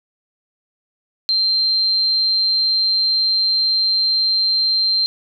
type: tone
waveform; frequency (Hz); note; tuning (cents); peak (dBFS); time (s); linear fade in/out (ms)
sine; 4149; C8; -15; -14; 1.29-5.06; 0
effects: none